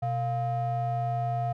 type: ring-modulated tone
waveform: triangle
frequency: 288.5 Hz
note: D4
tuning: 31 cents flat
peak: -21 dBFS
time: 0.02-1.53 s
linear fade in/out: 10 ms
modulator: 413 Hz
effects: none